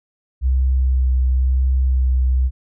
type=tone with vibrato; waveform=sine; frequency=64.4 Hz; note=C2; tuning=27 cents flat; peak=-13 dBFS; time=0.41-2.51 s; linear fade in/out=50 ms; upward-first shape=sine; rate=0.96 Hz; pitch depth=16 cents each way; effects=none